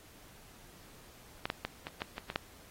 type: clicks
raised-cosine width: 0.3 ms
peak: -16 / -15 / -17 / -23 / -19 / -23 / -22 / -13 dBFS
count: 8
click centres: 1.455 / 1.501 / 1.65 / 1.869 / 2.019 / 2.181 / 2.301 / 2.359 s
effects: pink hiss -57 dBFS RMS until 2.7 s + AAC 48 kbps